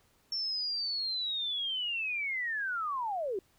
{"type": "linear sweep", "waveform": "sine", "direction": "down", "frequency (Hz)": [5440, 356.7], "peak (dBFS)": -31, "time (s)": [0.32, 3.39], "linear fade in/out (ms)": 2, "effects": ["pink hiss -68 dBFS RMS until 3.58 s"]}